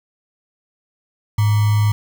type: tone with sample-and-hold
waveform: sine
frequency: 105.4 Hz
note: G#2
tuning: 26 cents sharp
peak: -12 dBFS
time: 1.38-1.92 s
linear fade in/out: 5 ms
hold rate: 1050 Hz
effects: none